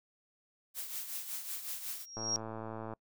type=noise with tremolo; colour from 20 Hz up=blue; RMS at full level=-38 dBFS; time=0.74-2.06 s; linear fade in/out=50 ms; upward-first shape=triangle; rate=5.4 Hz; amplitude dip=65%
type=tone with exponential growth; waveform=sine; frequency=5610 Hz; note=F8; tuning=7 cents sharp; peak=-28 dBFS; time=1.85-2.36 s; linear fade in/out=0 ms; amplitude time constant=110 ms
type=click train; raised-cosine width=1 ms; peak=-28 dBFS; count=86; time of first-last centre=2.17-2.936 s; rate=111 Hz
effects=noise-tail reverb RT60 0.1 s tail -26 dB re dry